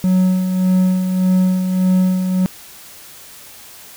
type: tone with tremolo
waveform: triangle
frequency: 185 Hz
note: F#3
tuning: in tune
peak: -8 dBFS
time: 0.04-2.46 s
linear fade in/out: 0 ms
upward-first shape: sine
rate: 1.7 Hz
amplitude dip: 50%
effects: white hiss -39 dBFS RMS until 3.96 s